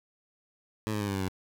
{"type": "tone with pitch steps", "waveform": "15% pulse", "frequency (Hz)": [108.3, 105.16, 102.1, 99.14, 96.26, 93.47], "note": ["A2", "G#2", "G#2", "G2", "G2", "F#2"], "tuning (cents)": [-27, 22, -29, 20, -31, 18], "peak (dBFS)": -23, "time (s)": [0.87, 1.284], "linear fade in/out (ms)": 0, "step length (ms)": 69, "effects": []}